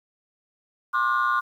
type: tone cluster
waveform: sine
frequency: 1064 / 1186 / 1441 Hz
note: C6 / D6 / F#6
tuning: +29 / +17 / -46 cents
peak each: -23 dBFS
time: 0.93-1.41 s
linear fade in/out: 20 ms
effects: tanh soft clip ceiling -15 dBFS + 9-bit